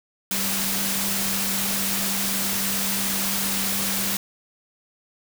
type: tone in noise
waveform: sine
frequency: 196 Hz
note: G3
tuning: in tune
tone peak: -31 dBFS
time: 0.31-4.17 s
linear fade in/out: 2 ms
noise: white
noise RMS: -25 dBFS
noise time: 0.31-4.17 s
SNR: -9 dB
effects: none